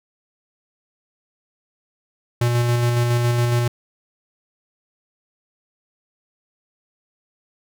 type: tone with tremolo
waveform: square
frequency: 120 Hz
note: B2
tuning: 49 cents flat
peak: -16 dBFS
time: 2.41-3.68 s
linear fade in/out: 5 ms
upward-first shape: square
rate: 7.2 Hz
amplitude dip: 25%
effects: none